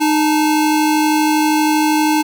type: tone pair together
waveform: square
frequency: 307.2 / 869 Hz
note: D#4 / A5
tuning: -22 / -22 cents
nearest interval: octave + tritone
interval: 1800 cents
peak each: -14 / -18 dBFS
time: 0-2.23 s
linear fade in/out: 20 ms
effects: none